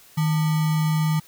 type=tone with sample-and-hold; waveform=sine; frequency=156.3 Hz; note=D#3; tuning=8 cents sharp; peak=-18 dBFS; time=0.17-1.2 s; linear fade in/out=10 ms; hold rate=1050 Hz; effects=white hiss -51 dBFS RMS until 1.27 s